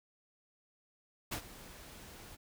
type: noise with ADSR envelope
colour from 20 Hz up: pink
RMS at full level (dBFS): -36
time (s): 1.31-2.37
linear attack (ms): 14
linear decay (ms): 87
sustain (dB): -16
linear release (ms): 26
effects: none